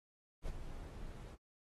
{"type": "noise with ADSR envelope", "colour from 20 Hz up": "brown", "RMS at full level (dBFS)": -39, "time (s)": [0.42, 1.37], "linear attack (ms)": 62, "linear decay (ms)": 31, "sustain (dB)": -8, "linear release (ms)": 39, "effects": ["AAC 32 kbps"]}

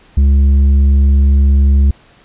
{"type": "tone with tanh clipping", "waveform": "sine", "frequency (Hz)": 69.3, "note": "C#2", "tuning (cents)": 0, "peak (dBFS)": -7, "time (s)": [0.17, 1.91], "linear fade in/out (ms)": 5, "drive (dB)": 6, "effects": ["pink hiss -46 dBFS RMS until 2.24 s", "resampled to 8000 Hz"]}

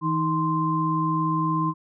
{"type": "tone cluster", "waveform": "sine", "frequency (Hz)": [161, 314.2, 1044], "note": ["E3", "D#4", "C6"], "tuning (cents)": [-41, 17, -4], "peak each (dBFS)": [-25, -27, -24], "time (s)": [0.01, 1.74], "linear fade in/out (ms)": 50, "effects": []}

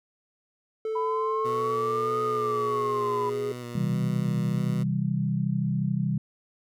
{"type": "tone with pitch glide", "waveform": "triangle", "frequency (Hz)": [439.7, 412.6], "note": ["A4", "G#4"], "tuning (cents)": [-1, -11], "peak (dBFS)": -25, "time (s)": [0.85, 3.52], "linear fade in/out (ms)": 2, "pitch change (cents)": -110, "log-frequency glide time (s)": [2.08, 3.04]}
{"type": "exponential two-way sweep", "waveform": "sine", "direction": "up then down", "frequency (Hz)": [987.8, 1244, 987.8], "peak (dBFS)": -27, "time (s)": [0.95, 3.3], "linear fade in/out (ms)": 10, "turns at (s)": 2.22}
{"type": "tone with vibrato", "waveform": "15% pulse", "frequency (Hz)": 121.4, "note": "B2", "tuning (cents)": -29, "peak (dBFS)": -29, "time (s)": [1.44, 4.84], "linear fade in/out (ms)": 20, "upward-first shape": "square", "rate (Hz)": 1.6, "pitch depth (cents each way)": 22}
{"type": "chord", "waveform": "sine", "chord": "C major", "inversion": "none", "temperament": "equal with one note detuned", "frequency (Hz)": [130.81, 162.26, 196], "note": ["C3", "E3", "G3"], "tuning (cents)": [0, -27, 0], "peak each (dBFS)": -28, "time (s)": [3.75, 6.18], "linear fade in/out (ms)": 5}
{"effects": []}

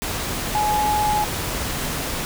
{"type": "tone in noise", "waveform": "sine", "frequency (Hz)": 842, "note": "G#5", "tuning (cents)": 24, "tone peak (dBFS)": -18, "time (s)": [0.55, 1.24], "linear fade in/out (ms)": 0, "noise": "pink", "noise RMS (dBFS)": -26, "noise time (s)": [0.02, 2.25], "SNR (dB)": 5, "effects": []}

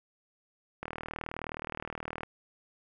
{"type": "click train", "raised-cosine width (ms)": 0.5, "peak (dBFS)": -21, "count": 56, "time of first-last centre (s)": [0.83, 2.233], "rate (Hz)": 39.2, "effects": []}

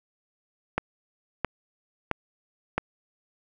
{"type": "click train", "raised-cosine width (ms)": 0.5, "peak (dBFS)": -9, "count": 4, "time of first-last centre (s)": [0.78, 2.78], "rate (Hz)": 1.5, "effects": []}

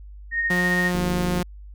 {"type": "tone with tremolo", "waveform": "sine", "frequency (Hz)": 1854, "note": "A#6", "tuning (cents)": -10, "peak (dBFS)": -19, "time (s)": [0.31, 0.92], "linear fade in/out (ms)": 50, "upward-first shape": "sine", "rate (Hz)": 15, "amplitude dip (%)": 35}
{"type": "tone", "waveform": "sawtooth", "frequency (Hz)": 178.5, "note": "F3", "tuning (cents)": 38, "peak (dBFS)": -18, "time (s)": [0.5, 1.43], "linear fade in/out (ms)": 5}
{"type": "click train", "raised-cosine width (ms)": 3, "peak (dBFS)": -18, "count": 36, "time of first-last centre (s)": [0.95, 1.402], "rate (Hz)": 77.5}
{"effects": ["added 50 Hz sine -38 dBFS peak until 1.74 s"]}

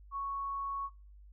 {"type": "tone", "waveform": "sine", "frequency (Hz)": 1108.7, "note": "C#6", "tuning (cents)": 0, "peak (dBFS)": -34, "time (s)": [0.11, 0.9], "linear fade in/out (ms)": 50, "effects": ["noise-tail reverb RT60 0.4 s tail -25 dB re dry", "added 50 Hz sine -52 dBFS peak until 1.32 s"]}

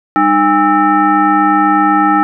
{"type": "tone with frequency modulation", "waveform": "sine", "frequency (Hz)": 810, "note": "G#5", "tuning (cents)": -43, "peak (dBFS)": -7, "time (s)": [0.16, 2.23], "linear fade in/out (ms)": 0, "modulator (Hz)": 504, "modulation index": 1.4, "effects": []}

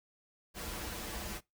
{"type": "noise with comb filter", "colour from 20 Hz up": "pink", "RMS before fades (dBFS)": -41, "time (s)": [0.54, 1.41], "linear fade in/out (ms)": 50, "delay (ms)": 7.5, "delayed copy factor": -0.8, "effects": ["noise-tail reverb RT60 0.2 s tail -23 dB re dry"]}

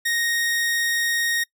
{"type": "tone", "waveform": "sawtooth", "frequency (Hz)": 1864.7, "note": "A#6", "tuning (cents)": 0, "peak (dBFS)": -17, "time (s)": [0.05, 1.44], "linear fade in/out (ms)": 10, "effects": ["noise-tail reverb RT60 0.1 s tail -24 dB re dry"]}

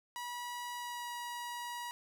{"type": "tone with pitch glide", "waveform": "sawtooth", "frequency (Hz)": [970, 961.6], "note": ["B5", "B5"], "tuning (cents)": [-31, -46], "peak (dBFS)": -36, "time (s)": [0.16, 1.91], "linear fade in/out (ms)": 0, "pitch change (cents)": -15, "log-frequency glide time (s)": [0.73, 1.12], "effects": ["13-bit"]}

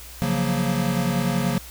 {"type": "chord", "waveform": "square", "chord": "Gb major seventh", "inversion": "second", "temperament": "equal", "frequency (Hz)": [138.59, 174.61, 185, 233.1], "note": ["Db3", "F3", "Gb3", "Bb3"], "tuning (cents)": [0, 0, 0, 0], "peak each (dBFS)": -27, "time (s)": [0.22, 1.58], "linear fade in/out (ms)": 0, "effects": ["added 60 Hz sine -42 dBFS peak until 1.7 s", "white hiss -42 dBFS RMS until 1.7 s"]}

